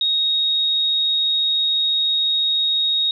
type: tone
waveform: sine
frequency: 3754 Hz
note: A#7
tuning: 11 cents sharp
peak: -16 dBFS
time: 0.01-3.11 s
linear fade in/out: 2 ms
effects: none